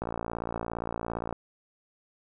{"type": "click train", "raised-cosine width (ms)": 1, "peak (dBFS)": -18, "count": 76, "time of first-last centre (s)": [0.02, 1.327], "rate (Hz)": 57.4, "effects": []}